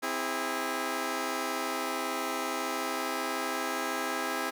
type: chord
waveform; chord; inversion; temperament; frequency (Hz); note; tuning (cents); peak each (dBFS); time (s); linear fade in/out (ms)
10% pulse; C augmented; none; just; 261.6 / 327 / 408.8; C4 / E4 / G#4; 0 / -14 / -27; -27; 0.02-4.51; 20
effects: none